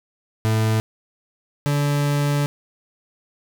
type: tone pair in turn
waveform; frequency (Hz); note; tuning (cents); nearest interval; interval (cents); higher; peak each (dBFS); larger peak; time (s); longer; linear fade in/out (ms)
40% pulse; 110 / 144.52; A2 / D3; 0 / -27; perfect fourth; 473; second; -16 / -17; first; 0.45-0.8 / 1.66-2.46; second; 0
effects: none